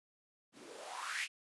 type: noise with band-pass filter sweep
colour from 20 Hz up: blue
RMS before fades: -43 dBFS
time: 0.52-1.28 s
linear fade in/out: 50 ms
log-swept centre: 210 to 2600 Hz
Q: 4.5
effects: resampled to 24000 Hz